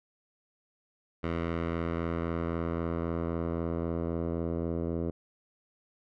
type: tone with low-pass filter sweep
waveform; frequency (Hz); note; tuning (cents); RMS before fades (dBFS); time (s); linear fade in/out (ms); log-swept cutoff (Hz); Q
10% pulse; 83.8; E2; +29; -32; 1.23-5.11; 10; 2200 to 530; 0.99
effects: none